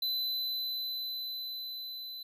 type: tone with level ramp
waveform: square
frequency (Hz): 4018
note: B7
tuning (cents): +29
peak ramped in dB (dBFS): -30 to -41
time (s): 0.02-2.23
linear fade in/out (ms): 5
effects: none